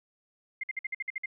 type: tone bursts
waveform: sine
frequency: 2100 Hz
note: C7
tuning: 6 cents sharp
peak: -30 dBFS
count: 9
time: 0.61-1.259 s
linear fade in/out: 5 ms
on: 25 ms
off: 53 ms
effects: none